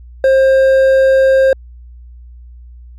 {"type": "tone with hard clipping", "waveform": "sine", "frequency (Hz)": 532, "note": "C5", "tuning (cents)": 29, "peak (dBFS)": -8, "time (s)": [0.24, 1.53], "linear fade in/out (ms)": 2, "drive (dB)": 5, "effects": ["added 60 Hz sine -33 dBFS peak until 2.98 s"]}